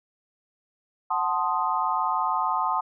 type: chord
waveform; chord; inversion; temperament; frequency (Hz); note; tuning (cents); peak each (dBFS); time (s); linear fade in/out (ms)
sine; F# diminished seventh; none; equal; 740 / 880 / 1046.5 / 1244.5; F#5 / A5 / C6 / Eb6; 0 / 0 / 0 / 0; -30 / -27 / -27 / -28; 1.1-2.81; 10
effects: none